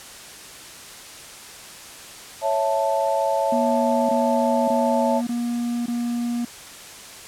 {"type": "chord", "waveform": "sine", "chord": "A major", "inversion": "first", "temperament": "equal", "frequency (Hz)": [554.4, 659.3, 880], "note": ["C#5", "E5", "A5"], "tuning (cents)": [0, 0, 0], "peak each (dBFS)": -23, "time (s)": [2.41, 5.22], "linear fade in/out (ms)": 50}
{"type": "tone bursts", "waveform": "triangle", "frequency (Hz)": 238.5, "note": "A#3", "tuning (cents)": 40, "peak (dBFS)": -20, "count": 5, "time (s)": [3.52, 6.45], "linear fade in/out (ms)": 5, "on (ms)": 570, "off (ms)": 20}
{"effects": ["white hiss -40 dBFS RMS until 7.27 s", "low-pass 10000 Hz 12 dB/octave"]}